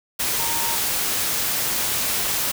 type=tone in noise; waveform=sine; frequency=923 Hz; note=A#5; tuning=17 cents flat; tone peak=-29 dBFS; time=0.39-0.76 s; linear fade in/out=10 ms; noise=white; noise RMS=-23 dBFS; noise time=0.19-2.52 s; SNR=-9 dB; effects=none